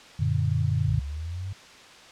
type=chord; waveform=sine; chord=Gb augmented; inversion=none; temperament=equal; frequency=92.5 / 116.54 / 146.83 Hz; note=Gb2 / Bb2 / D3; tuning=0 / 0 / 0 cents; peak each=-26 dBFS; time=0.19-1 s; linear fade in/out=10 ms
type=linear sweep; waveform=sine; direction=up; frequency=59.7 to 98.7 Hz; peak=-30 dBFS; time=0.88-1.53 s; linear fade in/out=5 ms
effects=white hiss -48 dBFS RMS until 2.11 s + low-pass 5000 Hz 12 dB/octave